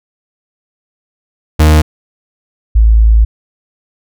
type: tone pair in turn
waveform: 40% pulse / sine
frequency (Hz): 77.1 / 54.87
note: D#2 / A1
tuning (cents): -15 / -4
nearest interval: tritone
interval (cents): 589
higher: first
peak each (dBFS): -3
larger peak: neither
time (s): 1.59-1.82 / 2.75-3.25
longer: second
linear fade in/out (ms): 10
effects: none